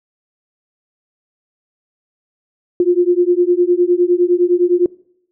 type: beating tone pair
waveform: sine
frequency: 349.2 / 359 Hz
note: F4 / F4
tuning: 0 / +48 cents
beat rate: 9.8 Hz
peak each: -13 dBFS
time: 2.8-4.86 s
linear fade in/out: 2 ms
effects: noise-tail reverb RT60 0.7 s tail -23 dB re dry